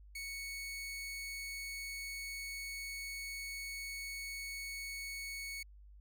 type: tone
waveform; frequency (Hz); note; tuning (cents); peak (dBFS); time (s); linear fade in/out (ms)
sawtooth; 2218; C#7; 0; -38; 0.15-5.63; 5
effects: added 50 Hz sine -54 dBFS peak until 6 s